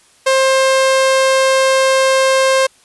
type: tone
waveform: sawtooth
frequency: 530 Hz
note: C5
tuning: 22 cents sharp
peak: -6 dBFS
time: 0.26-2.67 s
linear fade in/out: 10 ms
effects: white hiss -50 dBFS RMS until 2.84 s + resampled to 24000 Hz